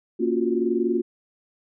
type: chord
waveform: sine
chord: Gb major seventh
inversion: first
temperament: equal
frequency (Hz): 233.1 / 277.2 / 349.2 / 370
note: Bb3 / Db4 / F4 / Gb4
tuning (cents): 0 / 0 / 0 / 0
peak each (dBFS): -26 / -29 / -23 / -26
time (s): 0.19-1.02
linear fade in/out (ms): 20
effects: none